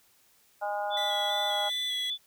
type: harmonic tone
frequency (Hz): 205.1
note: G#3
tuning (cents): -21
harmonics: 3 / 4 / 5 / 6 / 7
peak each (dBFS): -34 / -31 / -43 / -46 / -39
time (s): 0.61-1.7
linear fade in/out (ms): 20
type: tone with vibrato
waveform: sine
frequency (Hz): 3414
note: G#7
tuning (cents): +47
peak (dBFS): -29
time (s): 0.9-2.18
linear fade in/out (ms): 50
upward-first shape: square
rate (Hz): 2.5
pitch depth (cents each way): 27
type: tone with pitch glide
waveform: sawtooth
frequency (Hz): 1975.5 to 1999.6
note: B6 to B6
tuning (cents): 0 to +21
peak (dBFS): -35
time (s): 0.97-2.1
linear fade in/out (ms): 2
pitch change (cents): +21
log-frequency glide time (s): 1.22-1.82
effects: white hiss -64 dBFS RMS until 2.26 s